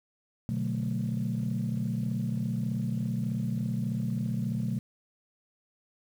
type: chord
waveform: sine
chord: B minor seventh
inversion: none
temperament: equal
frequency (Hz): 123.47 / 146.83 / 185 / 220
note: B2 / D3 / F#3 / A3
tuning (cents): 0 / 0 / 0 / 0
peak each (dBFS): -31 / -35 / -33 / -32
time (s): 0.49-4.79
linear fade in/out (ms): 0
effects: tanh soft clip ceiling -21 dBFS + 9-bit